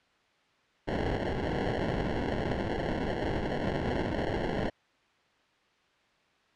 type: noise with sample-and-hold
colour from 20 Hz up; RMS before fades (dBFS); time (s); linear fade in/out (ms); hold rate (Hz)
white; -31; 0.87-4.7; 10; 1225
effects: white hiss -66 dBFS RMS until 6.55 s + low-pass 3000 Hz 12 dB/octave

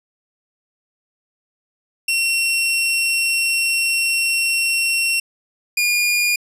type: tone pair in turn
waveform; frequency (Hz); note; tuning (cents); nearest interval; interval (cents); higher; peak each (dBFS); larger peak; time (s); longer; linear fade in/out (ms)
sawtooth; 2725 / 2428; F7 / D#7; -43 / -43; major second; 200; first; -13 / -12; second; 2.08-5.2 / 5.77-6.36; first; 5
effects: resampled to 32000 Hz + 9-bit

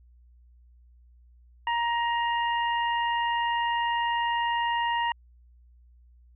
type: harmonic tone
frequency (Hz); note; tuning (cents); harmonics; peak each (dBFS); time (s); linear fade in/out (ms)
940; A#5; +14; 1 / 2 / 3; -25 / -31 / -35; 1.67-5.12; 2
effects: added 60 Hz sine -53 dBFS peak until 6.35 s

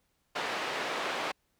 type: band-pass noise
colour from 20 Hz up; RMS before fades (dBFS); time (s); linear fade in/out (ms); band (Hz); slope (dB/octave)
pink; -34; 0.35-1.32; 10; 490 to 3200; 12
effects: pink hiss -75 dBFS RMS until 1.59 s

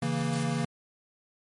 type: chord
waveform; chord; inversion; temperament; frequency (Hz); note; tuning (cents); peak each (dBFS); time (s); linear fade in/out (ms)
square; A# diminished; first; equal with one note detuned; 138.59 / 164.24 / 233.1; C#3 / E3 / A#3; 0 / -6 / 0; -32; 0.02-0.65; 5
type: noise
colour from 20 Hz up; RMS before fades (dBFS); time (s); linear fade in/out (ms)
white; -42; 0.32-0.44; 10
effects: MP3 48 kbps

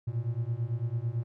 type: beating tone pair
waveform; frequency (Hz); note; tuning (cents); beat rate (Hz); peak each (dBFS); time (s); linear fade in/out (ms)
triangle; 112.9 / 121.9; A2 / B2; +45 / -22; 9; -30; 0.07-1.24; 10
effects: none

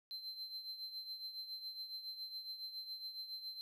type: tone with tremolo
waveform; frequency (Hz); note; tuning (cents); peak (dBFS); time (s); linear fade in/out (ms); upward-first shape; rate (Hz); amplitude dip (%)
triangle; 4100; C8; -36; -40; 0.11-3.61; 0; triangle; 7.2; 70
effects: none

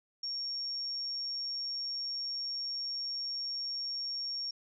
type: tone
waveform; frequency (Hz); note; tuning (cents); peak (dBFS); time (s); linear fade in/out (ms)
sine; 5530; F8; -18; -34; 0.23-4.51; 5
effects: none

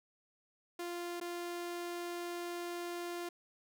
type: tone with dropouts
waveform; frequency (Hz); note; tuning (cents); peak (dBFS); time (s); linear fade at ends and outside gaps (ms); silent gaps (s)
sawtooth; 348; F4; -6; -35; 0.79-3.29; 5; 1.201-1.211
effects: none

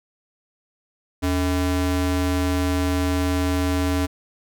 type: ring-modulated tone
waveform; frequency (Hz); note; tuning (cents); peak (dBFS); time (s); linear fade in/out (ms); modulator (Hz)
square; 180.3; F#3; -45; -17; 1.22-4.07; 20; 100
effects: none

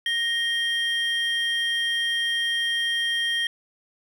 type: tone pair together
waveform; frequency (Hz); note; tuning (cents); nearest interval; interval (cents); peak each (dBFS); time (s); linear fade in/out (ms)
triangle; 1864.7 / 3196; A#6 / G7; 0 / +33; major sixth; 933; -24 / -23; 0.06-3.47; 2
effects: none

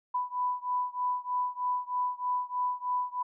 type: beating tone pair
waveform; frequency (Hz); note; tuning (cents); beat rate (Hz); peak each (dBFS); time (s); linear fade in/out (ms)
sine; 992 / 995.2; B5 / B5; +7 / +13; 3.2; -31 / -32; 0.14-3.23; 10
effects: none

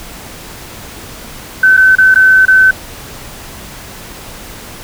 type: tone with dropouts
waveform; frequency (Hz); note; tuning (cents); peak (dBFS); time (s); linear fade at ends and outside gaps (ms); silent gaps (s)
sine; 1526; G6; -47; -3; 1.63-2.71; 5; 1.768-1.774 / 1.954-1.983 / 2.144-2.157 / 2.454-2.48
effects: pink hiss -30 dBFS RMS until 4.83 s

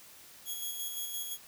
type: tone with tremolo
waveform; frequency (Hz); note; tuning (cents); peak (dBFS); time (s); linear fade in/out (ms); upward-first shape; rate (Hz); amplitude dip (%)
5% pulse; 3322; G#7; 0; -26; 0.45-1.38; 50; square; 5.8; 35
effects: white hiss -54 dBFS RMS until 1.47 s

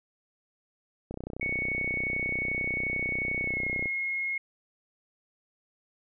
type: click train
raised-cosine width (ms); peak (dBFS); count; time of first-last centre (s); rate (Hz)
2; -23; 87; 1.11-3.858; 31.3
type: tone with pitch glide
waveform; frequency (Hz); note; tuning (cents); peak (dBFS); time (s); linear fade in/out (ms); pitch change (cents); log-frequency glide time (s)
sine; 2221 to 2159; C#7 to C#7; +3 to -46; -28; 1.41-4.38; 5; -49; 3.42-3.63
effects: none

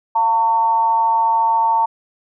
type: tone with amplitude modulation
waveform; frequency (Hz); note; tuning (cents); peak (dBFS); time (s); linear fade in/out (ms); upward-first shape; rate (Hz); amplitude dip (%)
sine; 907; A#5; -48; -10; 0.15-1.86; 10; sine; 211; 55
effects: none

